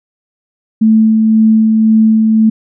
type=tone with tremolo; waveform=sine; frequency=220 Hz; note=A3; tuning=in tune; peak=-4 dBFS; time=0.81-2.5 s; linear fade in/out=10 ms; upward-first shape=sine; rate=1.9 Hz; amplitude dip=25%; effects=none